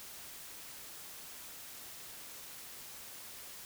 silence, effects white hiss -49 dBFS RMS until 3.65 s

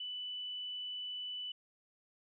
sine tone, 2983 Hz, F#7, 13 cents sharp, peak -39 dBFS, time 0-1.52 s, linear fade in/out 5 ms, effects none

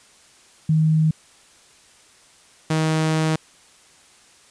sine / sawtooth tone pair in turn, 157.3 / 157.95 Hz, D#3 / D#3, +19 / +26 cents, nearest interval unison, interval 7 cents, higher second, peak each -14 dBFS, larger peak neither, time 0.69-1.11 / 2.7-3.36 s, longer second, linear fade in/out 5 ms, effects white hiss -52 dBFS RMS until 4.5 s + resampled to 22050 Hz

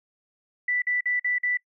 sine tone bursts, 1975.5 Hz, B6, in tune, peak -22 dBFS, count 5, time 0.68-1.572 s, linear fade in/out 5 ms, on 140 ms, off 48 ms, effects noise-tail reverb RT60 0.1 s tail -25 dB re dry

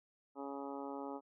harmonic tone, 139.3 Hz, C#3, 9 cents sharp, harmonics 2 / 3 / 4 / 5 / 6 / 7 / 8 / 9, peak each -45 / -48 / -49 / -54 / -48 / -53 / -58 / -54 dBFS, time 0.35-1.21 s, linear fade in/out 50 ms, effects none

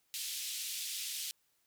pink band-pass noise, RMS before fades -40 dBFS, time 0.14-1.31 s, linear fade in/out 0 ms, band 2900 to 15000 Hz, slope 24 dB/octave, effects white hiss -75 dBFS RMS until 1.66 s

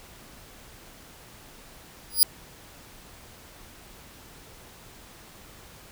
5% pulse tone with exponential growth, 4900 Hz, D#8, 27 cents flat, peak -4 dBFS, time 2.1-2.23 s, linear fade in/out 0 ms, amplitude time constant 27 ms, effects pink hiss -49 dBFS RMS until 5.91 s

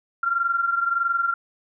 sine tone pair together, 1375.3 / 1396.9 Hz, F6 / F6, -27 / 0 cents, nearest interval unison, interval 27 cents, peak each -21 / -26 dBFS, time 0.23-1.34 s, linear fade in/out 5 ms, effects none

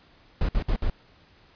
brown noise bursts, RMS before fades -23 dBFS, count 4, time 0.41-0.899 s, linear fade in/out 2 ms, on 78 ms, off 59 ms, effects pink hiss -57 dBFS RMS until 1.55 s + resampled to 11025 Hz

